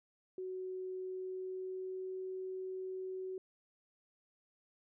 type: tone with pitch glide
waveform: sine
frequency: 372.1 to 374.9 Hz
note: F#4 to F#4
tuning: +10 to +23 cents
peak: -39 dBFS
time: 0.38-3.38 s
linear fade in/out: 2 ms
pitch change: +13 cents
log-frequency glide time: 0.94-2.19 s
effects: none